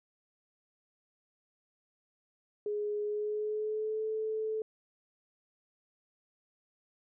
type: tone with pitch glide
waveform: sine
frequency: 417 to 436.5 Hz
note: G#4 to A4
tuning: +7 to -14 cents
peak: -31 dBFS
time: 2.66-4.62 s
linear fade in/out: 2 ms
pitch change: +79 cents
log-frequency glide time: 3.03-4.05 s
effects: none